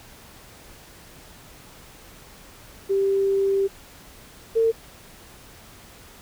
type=tone pair in turn; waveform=sine; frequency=392 / 452.8 Hz; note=G4 / A4; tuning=0 / +50 cents; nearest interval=major second; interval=250 cents; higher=second; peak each=-18 / -16 dBFS; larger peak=second; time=2.89-3.68 / 4.55-4.72 s; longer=first; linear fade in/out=20 ms; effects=pink hiss -47 dBFS RMS until 6.21 s